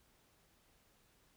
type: silence
effects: pink hiss -71 dBFS RMS until 1.36 s